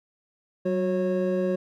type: tone cluster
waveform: triangle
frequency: 188.4 / 365.9 / 547 Hz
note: F#3 / F#4 / C#5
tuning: +32 / -19 / -23 cents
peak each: -25 dBFS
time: 0.65-1.56 s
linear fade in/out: 10 ms
effects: none